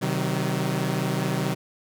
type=chord; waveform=sawtooth; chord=C diminished; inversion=none; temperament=equal with one note detuned; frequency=130.81 / 155.56 / 189.21 Hz; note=C3 / Eb3 / Gb3; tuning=0 / 0 / +39 cents; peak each=-24 dBFS; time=0.01-1.55 s; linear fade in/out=20 ms; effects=none